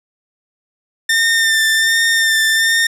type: tone with vibrato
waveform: sawtooth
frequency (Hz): 1802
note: A6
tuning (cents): +41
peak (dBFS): -8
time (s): 1.09-2.87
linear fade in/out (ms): 5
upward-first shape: sine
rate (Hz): 1.3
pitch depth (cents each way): 24
effects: low-pass 12000 Hz 12 dB/octave